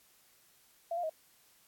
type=tone with pitch steps; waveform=sine; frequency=675 / 703 / 633 Hz; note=E5 / F5 / D#5; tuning=+41 / +11 / +30 cents; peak=-32 dBFS; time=0.91-1.096 s; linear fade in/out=5 ms; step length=62 ms; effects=white hiss -65 dBFS RMS until 1.67 s + AAC 64 kbps